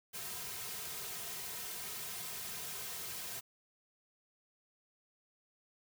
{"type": "noise with comb filter", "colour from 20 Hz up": "white", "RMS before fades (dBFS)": -43, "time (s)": [0.13, 3.41], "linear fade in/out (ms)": 20, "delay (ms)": 3.5, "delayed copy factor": -0.95, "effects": []}